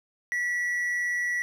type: tone with amplitude modulation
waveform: triangle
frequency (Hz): 1944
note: B6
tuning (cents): -28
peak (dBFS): -22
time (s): 0.32-1.42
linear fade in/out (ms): 0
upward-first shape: sine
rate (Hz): 178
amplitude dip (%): 35
effects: none